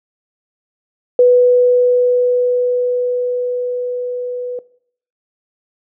sine tone with level ramp, 493.9 Hz, B4, in tune, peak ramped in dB -5 to -20 dBFS, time 1.19-4.59 s, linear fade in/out 2 ms, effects noise-tail reverb RT60 0.6 s tail -20 dB re dry

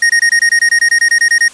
square tone bursts, 1864.7 Hz, A#6, in tune, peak -7 dBFS, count 15, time 0.02-1.482 s, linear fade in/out 5 ms, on 76 ms, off 23 ms, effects white hiss -37 dBFS RMS until 1.53 s + resampled to 22050 Hz

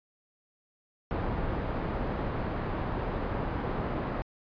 pink low-pass noise, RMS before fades -32 dBFS, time 1.11-4.22 s, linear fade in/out 0 ms, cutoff 1200 Hz, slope 12 dB/octave, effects resampled to 11025 Hz

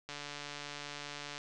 click train, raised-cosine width 0.2 ms, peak -25 dBFS, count 188, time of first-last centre 0.09-1.38 s, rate 145 Hz, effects resampled to 22050 Hz

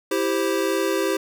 square chord, C major, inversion first, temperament equal, 329.6 / 392 / 523.3 Hz, E4 / G4 / C5, 0 / 0 / 0 cents, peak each -26 / -24 / -27 dBFS, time 0.11-1.17 s, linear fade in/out 5 ms, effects none

